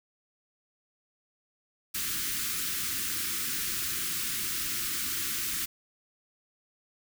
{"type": "band-stop noise", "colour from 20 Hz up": "white", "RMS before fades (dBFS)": -32, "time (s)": [1.94, 5.66], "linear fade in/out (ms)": 10, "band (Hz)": [380, 1200], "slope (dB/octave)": 48, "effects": []}